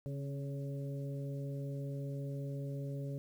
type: harmonic tone with a mistuned harmonic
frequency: 140 Hz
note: C#3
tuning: 18 cents sharp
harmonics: 1 / 2 / 3 / 4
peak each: -38 / -47 / -49 / -49 dBFS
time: 0.06-3.18 s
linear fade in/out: 0 ms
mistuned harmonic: 2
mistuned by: -33 cents
effects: 11-bit